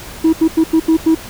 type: tone bursts at uneven times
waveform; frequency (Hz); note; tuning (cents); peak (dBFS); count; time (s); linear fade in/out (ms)
sine; 322.3; E4; -39; -5; 6; 0.24-0.33 / 0.41-0.48 / 0.57-0.64 / 0.73-0.8 / 0.88-0.97 / 1.06-1.15; 10
effects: tanh soft clip ceiling -6 dBFS + pink hiss -32 dBFS RMS until 1.29 s